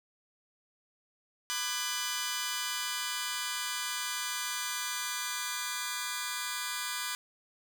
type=chord; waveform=10% pulse; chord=G# half-diminished seventh; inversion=first; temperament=just; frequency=996.7 / 1196.1 / 1495.1 / 1661.2 Hz; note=B5 / D6 / F#6 / G#6; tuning=+16 / +31 / +18 / 0 cents; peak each=-30 dBFS; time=1.5-7.15 s; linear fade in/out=0 ms; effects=none